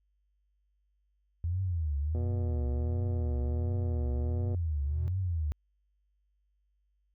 sine tone with vibrato, 81.8 Hz, E2, 13 cents flat, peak -28 dBFS, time 1.44-5.52 s, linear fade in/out 0 ms, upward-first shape triangle, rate 1.4 Hz, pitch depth 290 cents each way
click train, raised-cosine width 2 ms, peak -28 dBFS, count 291, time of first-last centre 2.15-4.547 s, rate 121 Hz
triangle tone with exponential growth, 123.47 Hz, B2, in tune, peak -31 dBFS, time 4.52-5.08 s, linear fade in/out 0 ms, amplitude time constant 120 ms
effects added 50 Hz sine -70 dBFS peak until 7.14 s

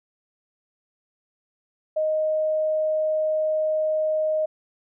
sine tone, 622.3 Hz, D#5, in tune, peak -20 dBFS, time 1.96-4.46 s, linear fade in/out 10 ms, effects none

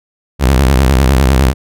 sawtooth tone with vibrato, 66 Hz, C2, 16 cents sharp, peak -3 dBFS, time 0.39-1.54 s, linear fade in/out 50 ms, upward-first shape square, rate 9.9 Hz, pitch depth 120 cents each way, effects none

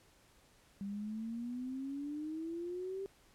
sine exponential sweep, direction up, 196 to 394.6 Hz, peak -38 dBFS, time 0.81-3.06 s, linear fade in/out 0 ms, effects pink hiss -66 dBFS RMS until 3.34 s + low-pass 12000 Hz 12 dB/octave

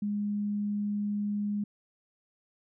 sine tone, 206.1 Hz, G#3, 13 cents flat, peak -28 dBFS, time 0.02-1.64 s, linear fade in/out 5 ms, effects none

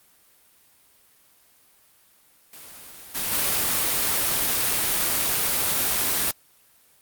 white noise with level steps, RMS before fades -43 / -27 / -23 dBFS, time 2.53-6.31 s, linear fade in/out 2 ms, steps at 3.14 / 3.31 s, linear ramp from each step 20 ms, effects white hiss -58 dBFS RMS until 7.01 s + Opus 32 kbps

